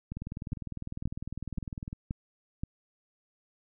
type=two click trains; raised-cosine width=5 ms; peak=-20 / -24 dBFS; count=5 / 37; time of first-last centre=0.53-2.635 / 0.12-1.929 s; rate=1.9 / 19.9 Hz; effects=none